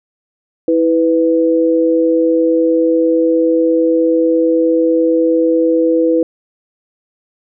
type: tone pair together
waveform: sine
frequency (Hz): 326.1 / 496.9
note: E4 / B4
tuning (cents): -19 / +11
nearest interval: perfect fifth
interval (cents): 730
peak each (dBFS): -12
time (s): 0.68-6.23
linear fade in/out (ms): 2
effects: none